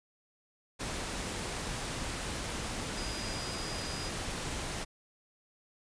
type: tone in noise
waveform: sine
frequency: 4917 Hz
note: D#8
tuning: 21 cents flat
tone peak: -43 dBFS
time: 2.96-4.1 s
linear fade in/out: 20 ms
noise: pink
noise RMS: -37 dBFS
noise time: 0.79-4.85 s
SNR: -9 dB
effects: resampled to 22050 Hz